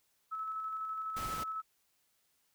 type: tone with tremolo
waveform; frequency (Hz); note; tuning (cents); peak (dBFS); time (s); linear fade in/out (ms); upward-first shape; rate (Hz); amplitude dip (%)
sine; 1300; E6; -24; -35; 0.31-1.62; 20; square; 12; 25
type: noise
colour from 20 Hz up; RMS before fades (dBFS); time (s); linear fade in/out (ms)
pink; -43; 1.16-1.44; 10
effects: white hiss -75 dBFS RMS until 2.54 s